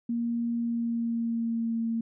sine tone with pitch glide, 234.6 to 228.4 Hz, A#3 to A#3, +11 to -35 cents, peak -26 dBFS, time 0.09-2.01 s, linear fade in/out 5 ms, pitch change -46 cents, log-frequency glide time 0.55-1.8 s, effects none

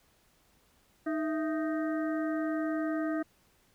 harmonic tone with a mistuned harmonic, 311.1 Hz, D#4, in tune, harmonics 1 / 2 / 4 / 5 / 6, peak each -30 / -36 / -42 / -44 / -46 dBFS, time 1.06-3.23 s, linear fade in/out 10 ms, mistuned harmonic 2, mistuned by +100 cents, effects pink hiss -67 dBFS RMS until 3.74 s

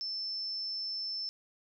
sine tone, 5300 Hz, E8, 9 cents sharp, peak -34 dBFS, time 0.01-1.29 s, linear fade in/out 0 ms, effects none

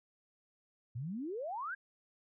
sine exponential sweep, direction up, 110 to 1665 Hz, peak -37 dBFS, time 0.95-1.75 s, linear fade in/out 10 ms, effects none

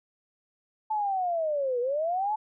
sine linear two-way sweep, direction down then up, 877 to 473.9 to 877 Hz, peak -25 dBFS, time 0.9-2.36 s, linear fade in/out 10 ms, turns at 1.8 s, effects none

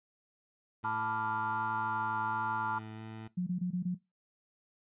20% pulse tone with vibrato, 110 Hz, A2, in tune, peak -38 dBFS, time 0.83-3.28 s, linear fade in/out 10 ms, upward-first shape square, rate 1.4 Hz, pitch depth 10 cents each way
sine chord, B half-diminished seventh, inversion third, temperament equal, 880 / 987.8 / 1174.7 / 1396.9 Hz, A5 / B5 / D6 / F6, 0 / 0 / 0 / 0 cents, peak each -35 / -38 / -40 / -38 dBFS, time 0.84-2.79 s, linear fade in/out 10 ms
sine tone bursts, 180 Hz, F#3, 47 cents flat, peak -29 dBFS, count 5, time 3.37-3.949 s, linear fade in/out 10 ms, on 99 ms, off 21 ms
effects noise-tail reverb RT60 0.2 s tail -18 dB re dry + resampled to 8000 Hz

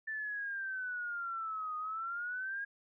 sine exponential two-way sweep, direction down then up, 1772 to 1235 to 1642 Hz, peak -36 dBFS, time 0.07-2.65 s, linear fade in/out 10 ms, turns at 1.77 s, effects none

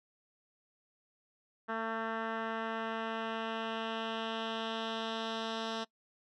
10% pulse tone with low-pass filter sweep, 224.4 Hz, A3, 34 cents sharp, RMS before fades -37 dBFS, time 1.68-5.85 s, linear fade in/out 20 ms, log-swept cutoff 1700 to 4400 Hz, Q 2.3, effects noise-tail reverb RT60 0.1 s tail -23 dB re dry

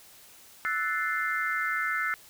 sine chord, F# half-diminished seventh, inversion third, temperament equal, 1318.5 / 1480 / 1760 / 2093 Hz, E6 / F#6 / A6 / C7, 0 / 0 / 0 / 0 cents, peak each -32 dBFS, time 0.65-2.14 s, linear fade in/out 0 ms, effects white hiss -53 dBFS RMS until 2.29 s

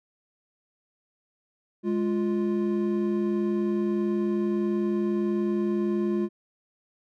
triangle tone pair together, 207.7 / 349.3 Hz, G#3 / F4, 0 / 0 cents, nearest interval major sixth, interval 900 cents, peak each -24 dBFS, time 1.83-6.29 s, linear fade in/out 50 ms, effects none

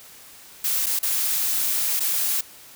blue noise with dropouts, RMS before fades -23 dBFS, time 0.64-2.41 s, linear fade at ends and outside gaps 5 ms, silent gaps 0.861-0.865 / 0.99-1.029 / 1.996-2.004 s, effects white hiss -46 dBFS RMS until 2.75 s

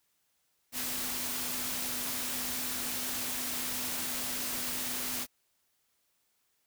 sine tone in noise, 250 Hz, B3, 21 cents sharp, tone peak -46 dBFS, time 0.72-5.27 s, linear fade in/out 50 ms, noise white, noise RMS -35 dBFS, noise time 0.72-5.27 s, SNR -14 dB, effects white hiss -75 dBFS RMS until 6.66 s

